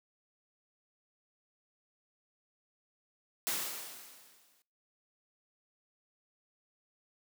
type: noise with exponential decay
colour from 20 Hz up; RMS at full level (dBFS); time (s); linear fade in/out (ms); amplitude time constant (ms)
white; -32; 3.47-4.62; 0; 250
effects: noise-tail reverb RT60 0.4 s tail -22 dB re dry + high-pass 200 Hz 12 dB/octave